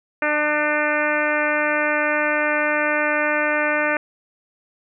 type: harmonic tone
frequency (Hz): 299.7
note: D4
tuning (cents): +35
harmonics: 1 / 2 / 3 / 4 / 5 / 6 / 7 / 8 / 9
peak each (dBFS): -28 / -23 / -29 / -28 / -24 / -25 / -28 / -28 / -36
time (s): 0.22-3.97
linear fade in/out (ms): 2
effects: none